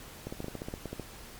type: clicks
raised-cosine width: 2 ms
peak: -23 dBFS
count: 12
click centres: 0.27 / 0.325 / 0.404 / 0.444 / 0.483 / 0.553 / 0.619 / 0.685 / 0.739 / 0.857 / 0.93 / 0.997 s
effects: pink hiss -48 dBFS RMS until 1.39 s + MP3 96 kbps